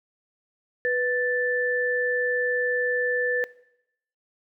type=tone pair together; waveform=sine; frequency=493.9 / 1760 Hz; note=B4 / A6; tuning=0 / 0 cents; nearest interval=octave + minor seventh; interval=2200 cents; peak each=-24 dBFS; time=0.85-3.44 s; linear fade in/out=0 ms; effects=noise-tail reverb RT60 0.8 s tail -20 dB re dry

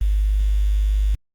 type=tone with quantisation; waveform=sine; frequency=50.8 Hz; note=G#1; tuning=38 cents flat; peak=-15 dBFS; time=0.01-1.15 s; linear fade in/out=5 ms; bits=7; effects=Opus 32 kbps

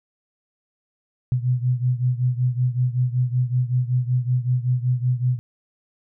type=beating tone pair; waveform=sine; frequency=123.6 / 128.9 Hz; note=B2 / C3; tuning=+2 / -26 cents; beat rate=5.3 Hz; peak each=-20 / -23 dBFS; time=1.32-5.39 s; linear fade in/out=0 ms; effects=none

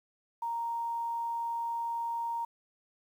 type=tone with quantisation; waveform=sine; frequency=931 Hz; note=A#5; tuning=2 cents flat; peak=-31 dBFS; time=0.42-2.45 s; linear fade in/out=5 ms; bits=10; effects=none

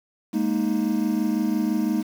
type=chord; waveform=triangle; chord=Ab suspended second; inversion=none; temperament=just; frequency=207.7 / 233.6 / 311.5 Hz; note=Ab3 / Bb3 / Eb4; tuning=0 / +4 / +2 cents; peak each=-23 dBFS; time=0.33-2.03 s; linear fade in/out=20 ms; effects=7-bit

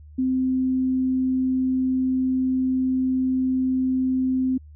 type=tone; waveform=sine; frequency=258.8 Hz; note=C4; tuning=19 cents flat; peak=-19 dBFS; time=0.18-4.58 s; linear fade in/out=10 ms; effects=added 75 Hz sine -42 dBFS peak until 4.75 s

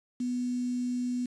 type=tone with quantisation; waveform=sine; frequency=246.9 Hz; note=B3; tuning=in tune; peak=-28 dBFS; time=0.2-1.26 s; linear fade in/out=5 ms; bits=8; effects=resampled to 22050 Hz

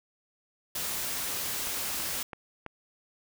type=noise; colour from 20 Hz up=white; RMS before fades=-33 dBFS; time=0.75-2.23 s; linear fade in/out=5 ms
type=click train; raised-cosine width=0.5 ms; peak=-23 dBFS; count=4; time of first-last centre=1.67-2.663 s; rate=3.02 Hz
effects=none

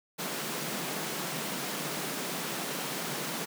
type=high-pass noise; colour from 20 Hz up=pink; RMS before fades=-35 dBFS; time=0.18-3.46 s; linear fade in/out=20 ms; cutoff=140 Hz; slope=96 dB/octave; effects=none

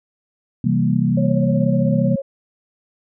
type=chord; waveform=sine; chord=C dominant seventh; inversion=none; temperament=equal; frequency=130.81 / 164.81 / 196 / 233.1 Hz; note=C3 / E3 / G3 / Bb3; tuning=0 / 0 / 0 / 0 cents; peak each=-20 dBFS; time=0.64-2.16 s; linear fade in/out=5 ms
type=tone with tremolo; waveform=sine; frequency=548 Hz; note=C#5; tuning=20 cents flat; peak=-20 dBFS; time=1.17-2.22 s; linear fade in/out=5 ms; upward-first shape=triangle; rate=16 Hz; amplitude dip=60%
effects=none

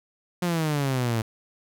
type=exponential sweep; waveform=sawtooth; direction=down; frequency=180 to 110 Hz; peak=-19 dBFS; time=0.42-1.22 s; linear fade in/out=5 ms; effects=none

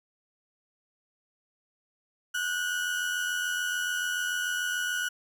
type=tone pair together; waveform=35% pulse; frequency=1462 / 1548.9 Hz; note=F#6 / G6; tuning=-21 / -21 cents; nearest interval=minor second; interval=100 cents; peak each=-27 / -35 dBFS; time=2.34-5.09 s; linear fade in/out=10 ms; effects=none

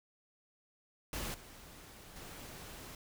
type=noise with level steps; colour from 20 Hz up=pink; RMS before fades=-40 / -54 / -49 dBFS; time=1.13-2.95 s; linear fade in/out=2 ms; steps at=1.34 / 2.16 s; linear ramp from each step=2 ms; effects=none

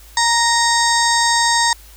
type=harmonic tone with a mistuned harmonic; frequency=932.3 Hz; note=A#5; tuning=in tune; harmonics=1 / 2 / 4 / 5 / 6 / 7 / 8 / 9; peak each=-16 / -19 / -22 / -23 / -24 / -24 / -25 / -26 dBFS; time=0.17-1.73 s; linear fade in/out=2 ms; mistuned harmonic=6; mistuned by=-63 cents; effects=added 53 Hz sine -41 dBFS peak until 1.96 s + white hiss -45 dBFS RMS until 1.96 s

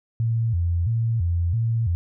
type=tone with vibrato; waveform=sine; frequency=99.1 Hz; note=G2; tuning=19 cents sharp; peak=-19 dBFS; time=0.2-1.95 s; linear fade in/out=0 ms; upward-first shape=square; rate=1.5 Hz; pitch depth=250 cents each way; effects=none

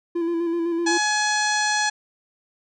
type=tone with vibrato; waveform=triangle; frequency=337.9 Hz; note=E4; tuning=43 cents sharp; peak=-19 dBFS; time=0.15-0.98 s; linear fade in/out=10 ms; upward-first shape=square; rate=7.9 Hz; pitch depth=28 cents each way
type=harmonic tone; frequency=844 Hz; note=G#5; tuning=28 cents sharp; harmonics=1 / 2 / 3 / 4 / 5 / 6 / 7 / 8 / 9 / 10; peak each=-24 / -23 / -33 / -33 / -29 / -38 / -29 / -35 / -39 / -39 dBFS; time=0.86-1.9 s; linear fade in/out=10 ms
effects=none

